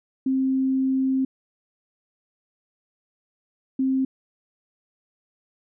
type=tone bursts at uneven times; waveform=sine; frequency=264.3 Hz; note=C4; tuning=18 cents sharp; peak=-19 dBFS; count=2; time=0.26-1.25 / 3.79-4.05 s; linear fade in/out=5 ms; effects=none